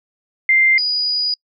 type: tone pair in turn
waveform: sine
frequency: 2093 / 4915 Hz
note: C7 / D#8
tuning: 0 / -22 cents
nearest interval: octave + minor third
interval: 1478 cents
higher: second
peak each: -10 / -16 dBFS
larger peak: first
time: 0.49-0.78 / 0.78-1.34 s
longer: second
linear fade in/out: 2 ms
effects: noise-tail reverb RT60 0.1 s tail -26 dB re dry